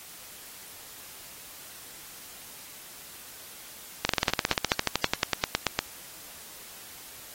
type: slowing click train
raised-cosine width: 0.2 ms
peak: -4 dBFS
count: 24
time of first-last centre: 4.05-5.79 s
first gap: 42 ms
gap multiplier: 1.05
effects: white hiss -46 dBFS RMS until 7.34 s + AAC 48 kbps